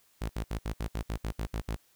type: tone bursts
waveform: sawtooth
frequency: 54.8 Hz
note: A1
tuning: 6 cents flat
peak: -27 dBFS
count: 11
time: 0.21-1.763 s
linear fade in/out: 10 ms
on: 83 ms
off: 64 ms
effects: white hiss -66 dBFS RMS until 1.95 s